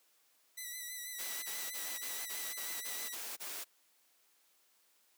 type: tone with vibrato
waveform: 5% pulse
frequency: 1975.5 Hz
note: B6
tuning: in tune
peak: -32 dBFS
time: 0.57-3.15 s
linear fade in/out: 10 ms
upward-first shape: sine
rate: 6.2 Hz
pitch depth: 38 cents each way
type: noise bursts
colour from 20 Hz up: white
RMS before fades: -43 dBFS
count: 9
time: 1.18-3.646 s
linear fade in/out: 20 ms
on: 250 ms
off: 27 ms
effects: white hiss -71 dBFS RMS until 5.17 s + high-pass 300 Hz 12 dB/octave